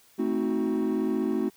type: chord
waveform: triangle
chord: A diminished seventh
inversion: none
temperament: equal with one note detuned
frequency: 220 / 261.6 / 316.2 / 370 Hz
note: A3 / C4 / Eb4 / Gb4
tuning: 0 / 0 / +28 / 0 cents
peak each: -27 dBFS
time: 0.18-1.5 s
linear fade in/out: 20 ms
effects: tanh soft clip ceiling -16 dBFS + white hiss -59 dBFS RMS until 1.56 s